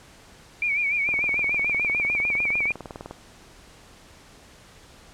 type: tone with vibrato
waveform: sine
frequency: 2322 Hz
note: D7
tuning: 20 cents flat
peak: -21 dBFS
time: 0.62-2.72 s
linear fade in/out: 2 ms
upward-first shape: sine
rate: 6.8 Hz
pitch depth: 85 cents each way
type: click train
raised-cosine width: 1 ms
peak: -21 dBFS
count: 41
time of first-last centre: 1.09-3.11 s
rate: 19.8 Hz
effects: pink hiss -50 dBFS RMS until 5.13 s + low-pass 9000 Hz 12 dB/octave